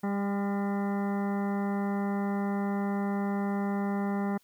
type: harmonic tone with a mistuned harmonic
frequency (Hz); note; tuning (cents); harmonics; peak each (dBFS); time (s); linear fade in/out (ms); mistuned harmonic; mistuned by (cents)
200; G3; +35; 1 / 2 / 3 / 4 / 5 / 6 / 7 / 9 / 10; -28 / -37 / -42 / -38 / -44 / -46 / -46 / -48 / -51; 0.03-4.38; 10; 5; +26
effects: white hiss -66 dBFS RMS until 4.43 s